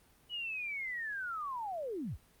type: linear sweep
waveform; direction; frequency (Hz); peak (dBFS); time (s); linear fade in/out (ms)
sine; down; 2960 to 30.24; -36; 0.29-2.18; 50
effects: pink hiss -65 dBFS RMS until 2.4 s + Opus 32 kbps